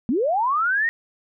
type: linear sweep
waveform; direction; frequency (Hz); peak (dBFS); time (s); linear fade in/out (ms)
sine; up; 207.7 to 1897; -18; 0.09-0.89; 0
effects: none